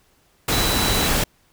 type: tone in noise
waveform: sine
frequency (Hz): 3951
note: B7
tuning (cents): 0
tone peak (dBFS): -25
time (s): 0.52-1.08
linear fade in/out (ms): 5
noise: pink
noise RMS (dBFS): -20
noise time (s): 0.48-1.24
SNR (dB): -8
effects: pink hiss -60 dBFS RMS until 1.52 s